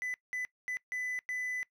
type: tone bursts at uneven times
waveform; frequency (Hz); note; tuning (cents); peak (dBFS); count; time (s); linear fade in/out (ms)
triangle; 2000; B6; +21; -32; 5; 0.02-0.14 / 0.33-0.45 / 0.68-0.77 / 0.92-1.19 / 1.29-1.63; 0
effects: noise-tail reverb RT60 0.1 s tail -20 dB re dry